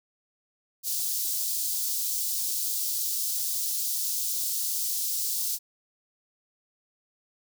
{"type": "high-pass noise", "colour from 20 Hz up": "white", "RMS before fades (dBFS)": -29, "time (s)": [0.83, 5.59], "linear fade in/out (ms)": 50, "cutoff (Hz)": 4400, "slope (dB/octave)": 24, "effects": []}